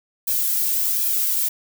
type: noise with flanger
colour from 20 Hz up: violet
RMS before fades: -21 dBFS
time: 0.27-1.49 s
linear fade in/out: 10 ms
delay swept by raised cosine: 1.2 to 2.2 ms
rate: 1.3 Hz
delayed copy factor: +0.6
effects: none